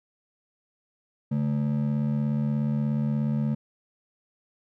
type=ring-modulated tone; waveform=triangle; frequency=180 Hz; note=F#3; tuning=47 cents flat; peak=-18 dBFS; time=1.31-3.55 s; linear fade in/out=10 ms; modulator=38.4 Hz; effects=none